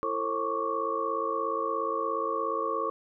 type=tone cluster; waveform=sine; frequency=335.8 / 447.6 / 536 / 1104 / 1161 Hz; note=E4 / A4 / C5 / C#6 / D6; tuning=+32 / +30 / +42 / -7 / -20 cents; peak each=-38 / -33 / -35 / -31 / -34 dBFS; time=0.03-2.9 s; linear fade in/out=0 ms; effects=none